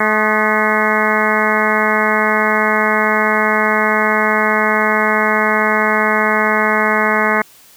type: harmonic tone with a mistuned harmonic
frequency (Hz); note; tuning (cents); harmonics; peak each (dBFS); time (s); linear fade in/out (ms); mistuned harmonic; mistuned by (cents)
215.3; A3; -37; 1 / 2 / 3 / 4 / 5 / 6 / 7 / 8 / 9 / 10; -21 / -21 / -21 / -21 / -21 / -21 / -21 / -21 / -21 / -21; 0-7.42; 5; 6; -67
effects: white hiss -45 dBFS RMS until 7.76 s